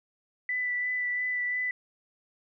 sine tone with vibrato, 1984 Hz, B6, 7 cents sharp, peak -27 dBFS, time 0.49-1.71 s, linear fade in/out 2 ms, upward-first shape sine, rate 2.9 Hz, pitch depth 14 cents each way, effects none

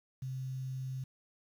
sine tone with quantisation, 130.81 Hz, C3, in tune, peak -36 dBFS, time 0.22-1.04 s, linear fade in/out 5 ms, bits 10, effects none

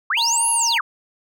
sine linear two-way sweep, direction up then down, 1000 to 11175 to 1000 Hz, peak -17 dBFS, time 0.1-0.81 s, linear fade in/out 5 ms, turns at 0.5 s
square tone with vibrato, 929 Hz, A#5, 6 cents flat, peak -23 dBFS, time 0.17-0.78 s, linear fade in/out 5 ms, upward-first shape sine, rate 13 Hz, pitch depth 12 cents each way
effects none

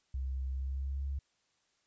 sine tone with pitch glide, 65.8 to 68.99 Hz, C2 to C#2, +10 to -8 cents, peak -33 dBFS, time 0.14-1.19 s, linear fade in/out 5 ms, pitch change +82 cents, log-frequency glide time 0.5-1.06 s, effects white hiss -75 dBFS RMS until 1.86 s + resampled to 16000 Hz

